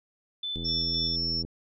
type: tone with tremolo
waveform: sine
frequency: 3515 Hz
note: A7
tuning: 2 cents flat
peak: -30 dBFS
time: 0.43-1.16 s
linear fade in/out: 5 ms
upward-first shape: square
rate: 3.9 Hz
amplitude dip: 50%
type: click train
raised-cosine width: 3 ms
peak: -25 dBFS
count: 75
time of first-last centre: 0.56-1.449 s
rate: 83.2 Hz
type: tone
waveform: sine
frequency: 5400 Hz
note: E8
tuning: 41 cents sharp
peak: -27 dBFS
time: 0.64-1.43 s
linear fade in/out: 20 ms
effects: none

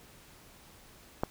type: click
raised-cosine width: 1 ms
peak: -14 dBFS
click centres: 1.235 s
effects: pink hiss -56 dBFS RMS until 1.3 s

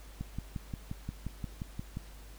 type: click train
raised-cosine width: 5 ms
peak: -24 dBFS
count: 11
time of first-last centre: 0.21-1.971 s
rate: 5.68 Hz
effects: added 50 Hz sine -48 dBFS peak until 2.38 s + pink hiss -56 dBFS RMS until 2.38 s

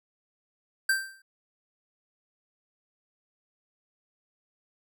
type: tone with exponential decay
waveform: square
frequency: 1568 Hz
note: G6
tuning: in tune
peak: -20 dBFS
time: 0.89-1.22 s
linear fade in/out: 5 ms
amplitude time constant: 71 ms
effects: none

